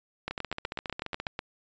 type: two click trains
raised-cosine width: 0.3 ms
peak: -16 / -18 dBFS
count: 10 / 15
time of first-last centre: 0.28-1.391 / 0.31-1.269 s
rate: 8.1 / 14.6 Hz
effects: resampled to 16000 Hz